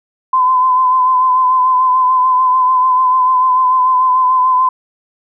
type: tone with vibrato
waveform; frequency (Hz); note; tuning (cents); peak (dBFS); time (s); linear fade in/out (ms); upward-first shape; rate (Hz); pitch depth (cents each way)
sine; 1021; C6; -43; -8; 0.33-4.69; 5; sine; 6.8; 30
effects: none